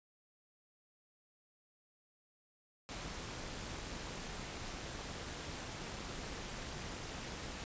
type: noise with amplitude modulation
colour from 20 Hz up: pink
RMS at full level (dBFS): -42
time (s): 2.89-7.64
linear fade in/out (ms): 0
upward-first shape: sine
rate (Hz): 218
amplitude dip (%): 55
effects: resampled to 16000 Hz